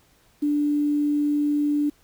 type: tone with quantisation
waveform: sine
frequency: 293.4 Hz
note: D4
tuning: 2 cents flat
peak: -19 dBFS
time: 0.42-1.9 s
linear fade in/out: 10 ms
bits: 8
effects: pink hiss -60 dBFS RMS until 2.03 s